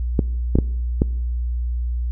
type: clicks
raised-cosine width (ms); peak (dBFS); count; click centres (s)
3; -3; 4; 0.192 / 0.555 / 0.587 / 1.019
effects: noise-tail reverb RT60 1.0 s tail -23 dB re dry + added 60 Hz sine -20 dBFS peak until 2.11 s